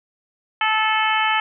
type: harmonic tone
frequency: 435.8 Hz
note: A4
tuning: 17 cents flat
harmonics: 2 / 3 / 4 / 5 / 6 / 7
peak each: -21 / -23 / -24 / -25 / -26 / -26 dBFS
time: 0.61-1.4 s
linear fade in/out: 2 ms
effects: none